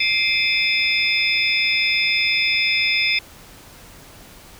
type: tone cluster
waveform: sine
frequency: 2099 / 2353 / 2560 / 3544 / 5100 Hz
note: C7 / D7 / D#7 / A7 / D#8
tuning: +5 / +3 / +49 / +12 / +42 cents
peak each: -23 dBFS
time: 0-3.19 s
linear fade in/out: 5 ms
effects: pink hiss -44 dBFS RMS until 4.59 s